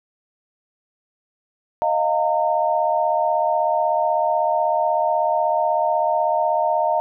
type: chord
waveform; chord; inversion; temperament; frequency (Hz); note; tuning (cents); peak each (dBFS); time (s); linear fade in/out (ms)
sine; Eb suspended second; none; equal with one note detuned; 622.3 / 698.5 / 914.2; Eb5 / F5 / Bb5; 0 / 0 / -34; -21; 1.82-7; 0
effects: none